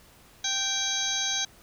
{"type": "harmonic tone with a mistuned harmonic", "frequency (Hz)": 781, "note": "G5", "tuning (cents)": -7, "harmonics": [1, 2, 3, 4, 5, 6, 7, 8], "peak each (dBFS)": [-39, -36, -40, -34, -30, -39, -40, -30], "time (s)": [0.44, 1.45], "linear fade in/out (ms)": 5, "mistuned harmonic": 4, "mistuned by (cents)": 80, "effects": ["pink hiss -55 dBFS RMS until 1.62 s"]}